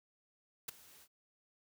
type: noise with ADSR envelope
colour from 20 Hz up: white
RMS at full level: -37 dBFS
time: 0.68-1.08 s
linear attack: 9 ms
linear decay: 8 ms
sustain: -23 dB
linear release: 54 ms
effects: none